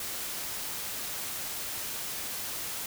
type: noise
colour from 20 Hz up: white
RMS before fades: -36 dBFS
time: 0-2.86 s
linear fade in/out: 2 ms
effects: none